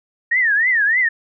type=tone with vibrato; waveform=sine; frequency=1828 Hz; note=A#6; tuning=34 cents flat; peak=-13 dBFS; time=0.31-1.09 s; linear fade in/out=10 ms; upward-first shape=triangle; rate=3.3 Hz; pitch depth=240 cents each way; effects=none